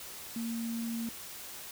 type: tone in noise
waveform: sine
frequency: 230.3 Hz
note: A#3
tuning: 21 cents flat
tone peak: -33 dBFS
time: 0.36-1.09 s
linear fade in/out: 2 ms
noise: white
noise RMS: -45 dBFS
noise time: 0-1.71 s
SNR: +9 dB
effects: none